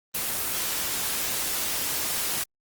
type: noise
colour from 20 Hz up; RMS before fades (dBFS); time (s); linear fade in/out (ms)
white; -28; 0.14-2.44; 10
effects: Opus 24 kbps